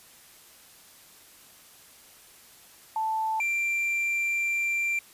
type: tone pair in turn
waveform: sine / triangle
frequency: 880 / 2362 Hz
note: A5 / D7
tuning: 0 / +9 cents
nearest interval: octave + perfect fourth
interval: 1709 cents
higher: second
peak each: -25 / -23 dBFS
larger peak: second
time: 2.96-3.4 / 3.4-4.99 s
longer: second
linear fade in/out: 2 ms
effects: white hiss -53 dBFS RMS until 5.13 s + resampled to 32000 Hz